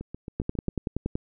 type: two click trains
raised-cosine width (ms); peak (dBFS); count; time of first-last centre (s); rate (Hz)
3; -14 / -23; 9 / 6; 0.4-1.155 / 0.01-0.688; 10.6 / 7.37
effects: none